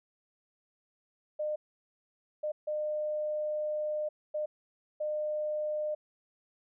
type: tone bursts at uneven times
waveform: sine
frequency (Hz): 606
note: D#5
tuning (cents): -46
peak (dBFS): -30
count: 5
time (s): 1.39-1.56 / 2.43-2.52 / 2.67-4.09 / 4.34-4.46 / 5-5.95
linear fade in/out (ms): 10
effects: none